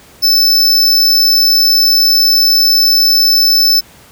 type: tone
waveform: square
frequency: 5274 Hz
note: E8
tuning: in tune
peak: -7 dBFS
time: 0.22-3.81 s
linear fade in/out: 20 ms
effects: pink hiss -41 dBFS RMS until 4.11 s + high-pass 60 Hz 12 dB/octave